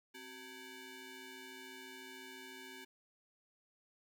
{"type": "ring-modulated tone", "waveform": "15% pulse", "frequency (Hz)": 642, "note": "E5", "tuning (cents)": -46, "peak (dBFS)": -40, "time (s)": [0.14, 2.85], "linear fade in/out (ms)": 10, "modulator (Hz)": 1020, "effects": ["13-bit"]}